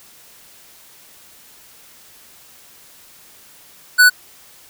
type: tone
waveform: square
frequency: 1485 Hz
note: F#6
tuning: 6 cents sharp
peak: -7 dBFS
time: 3.98-4.1 s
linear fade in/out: 20 ms
effects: white hiss -46 dBFS RMS until 4.69 s